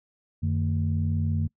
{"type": "tone cluster", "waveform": "sine", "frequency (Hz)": [90.8, 151, 225.5], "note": ["F#2", "D3", "A3"], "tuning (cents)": [-32, 48, 43], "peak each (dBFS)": [-24, -28, -31], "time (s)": [0.42, 1.48], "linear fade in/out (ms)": 20, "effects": ["noise-tail reverb RT60 0.1 s tail -25 dB re dry", "tanh soft clip ceiling -14 dBFS"]}